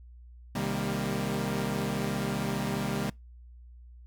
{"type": "chord", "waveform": "sawtooth", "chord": "C minor seventh", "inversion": "none", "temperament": "equal with one note detuned", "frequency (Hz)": [130.81, 155.56, 198.39, 233.1], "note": ["C3", "Eb3", "G3", "Bb3"], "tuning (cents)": [0, 0, 21, 0], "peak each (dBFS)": [-31, -32, -29, -31], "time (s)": [0.55, 3.1], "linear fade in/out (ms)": 5, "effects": ["noise-tail reverb RT60 0.2 s tail -25 dB re dry", "added 60 Hz sine -47 dBFS peak until 4.06 s"]}